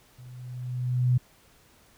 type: tone with level ramp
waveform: sine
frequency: 125 Hz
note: B2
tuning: 21 cents sharp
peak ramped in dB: -44 to -17 dBFS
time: 0.18-1.18 s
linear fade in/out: 10 ms
effects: pink hiss -59 dBFS RMS until 1.97 s